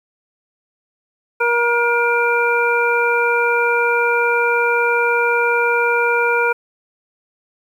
harmonic tone, 474.6 Hz, A#4, 31 cents sharp, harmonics 1 / 2 / 3 / 5, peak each -18 / -20 / -18 / -21 dBFS, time 1.4-6.53 s, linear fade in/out 10 ms, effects 8-bit

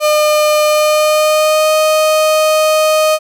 35% pulse tone with pitch glide, 605 to 621.3 Hz, D#5 to D#5, -49 to -3 cents, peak -7 dBFS, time 0-3.19 s, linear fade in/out 50 ms, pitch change +46 cents, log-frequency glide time 0.65-1.74 s, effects none

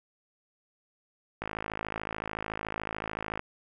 click train, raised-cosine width 0.5 ms, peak -18 dBFS, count 107, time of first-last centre 1.42-3.394 s, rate 53.7 Hz, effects none

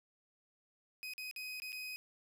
30% pulse tone with dropouts, 2511 Hz, D#7, 15 cents sharp, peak -39 dBFS, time 1.03-1.96 s, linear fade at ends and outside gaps 0 ms, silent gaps 1.136-1.18 / 1.312-1.362 / 1.6-1.62 / 1.721-1.728 s, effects 12-bit

